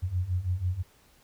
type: beating tone pair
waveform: sine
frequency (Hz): 86.9 / 93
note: F2 / F#2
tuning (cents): -8 / +9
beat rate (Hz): 6.1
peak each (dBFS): -31 / -28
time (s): 0.02-0.83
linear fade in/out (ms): 20
effects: pink hiss -61 dBFS RMS until 1.23 s